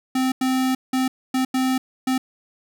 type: tone bursts at uneven times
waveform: square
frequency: 259.6 Hz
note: C4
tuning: 13 cents flat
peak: -19 dBFS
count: 6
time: 0.15-0.32 / 0.41-0.75 / 0.93-1.08 / 1.34-1.45 / 1.54-1.78 / 2.07-2.18 s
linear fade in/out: 5 ms
effects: none